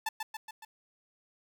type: tone with echo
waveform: sawtooth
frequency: 880 Hz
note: A5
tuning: in tune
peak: -26 dBFS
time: 0.06-0.09 s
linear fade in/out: 5 ms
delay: 140 ms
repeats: 4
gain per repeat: -4 dB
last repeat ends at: 0.65 s
effects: 10-bit